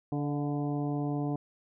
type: harmonic tone with a mistuned harmonic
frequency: 145 Hz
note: D3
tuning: 22 cents flat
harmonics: 1 / 2 / 3 / 4 / 5 / 6 / 7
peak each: -32 / -32 / -40 / -45 / -40 / -49 / -50 dBFS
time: 0.12-1.36 s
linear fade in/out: 2 ms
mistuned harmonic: 4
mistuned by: +51 cents
effects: none